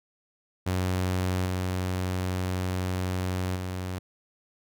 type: tone with level steps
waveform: sawtooth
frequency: 92 Hz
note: F#2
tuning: 9 cents flat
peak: -21 / -23 / -27 dBFS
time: 0.66-3.99 s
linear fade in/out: 10 ms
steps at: 1.45 / 3.55 s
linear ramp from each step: 20 ms
effects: none